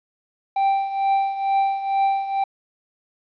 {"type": "tone with tremolo", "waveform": "triangle", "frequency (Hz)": 784, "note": "G5", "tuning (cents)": 0, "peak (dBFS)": -13, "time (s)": [0.56, 2.44], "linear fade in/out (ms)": 5, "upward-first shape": "triangle", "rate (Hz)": 2.2, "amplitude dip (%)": 75, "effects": ["resampled to 11025 Hz", "9-bit"]}